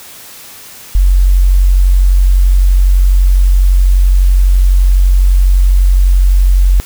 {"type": "tone", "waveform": "sine", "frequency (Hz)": 45.95, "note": "F#1", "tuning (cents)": -11, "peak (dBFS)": -4, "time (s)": [0.95, 6.8], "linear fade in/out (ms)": 0, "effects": ["white hiss -33 dBFS RMS until 6.85 s"]}